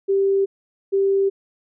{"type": "tone pair in turn", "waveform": "sine", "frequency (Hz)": [392, 392], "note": ["G4", "G4"], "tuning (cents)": [0, 0], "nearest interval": "unison", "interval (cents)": 0, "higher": "neither", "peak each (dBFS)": -15, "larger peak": "neither", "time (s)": [[0.08, 0.46], [0.92, 1.3]], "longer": "neither", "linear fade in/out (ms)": 20, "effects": []}